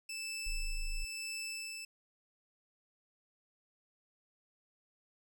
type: tone with tremolo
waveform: 20% pulse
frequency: 2637 Hz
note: E7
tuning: in tune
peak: -34 dBFS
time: 0.09-1.85 s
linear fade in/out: 5 ms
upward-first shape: sine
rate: 0.98 Hz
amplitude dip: 40%
type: tone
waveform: sine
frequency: 26.15 Hz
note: G#0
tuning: 13 cents sharp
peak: -34 dBFS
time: 0.46-1.05 s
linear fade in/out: 10 ms
effects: none